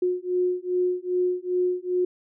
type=beating tone pair; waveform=sine; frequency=360.3 / 362.8 Hz; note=F#4 / F#4; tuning=-46 / -34 cents; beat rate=2.5 Hz; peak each=-25 dBFS; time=0.02-2.05 s; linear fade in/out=5 ms; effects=none